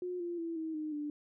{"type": "tone with pitch steps", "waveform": "sine", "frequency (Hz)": [359.9, 346, 332.7, 319.9, 307.6, 295.7], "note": ["F#4", "F4", "E4", "D#4", "D#4", "D4"], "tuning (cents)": [-48, -16, 16, 48, -20, 12], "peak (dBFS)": -35, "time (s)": [0.02, 1.1], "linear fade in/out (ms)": 2, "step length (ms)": 180, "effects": []}